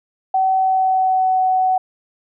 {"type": "tone with pitch glide", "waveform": "sine", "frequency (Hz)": [760, 748.2], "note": ["F#5", "F#5"], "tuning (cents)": [46, 19], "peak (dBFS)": -13, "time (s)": [0.34, 1.78], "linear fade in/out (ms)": 5, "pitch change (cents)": -27, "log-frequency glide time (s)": [0.55, 1.41], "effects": []}